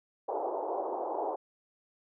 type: band-pass noise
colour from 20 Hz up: white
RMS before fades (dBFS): -34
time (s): 0.28-1.36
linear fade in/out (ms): 10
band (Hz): 340 to 900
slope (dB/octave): 48
effects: none